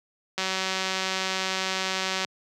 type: click train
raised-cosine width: 0.2 ms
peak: -10 dBFS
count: 354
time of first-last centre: 0.38-2.248 s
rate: 189 Hz
effects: high-pass 150 Hz 12 dB/octave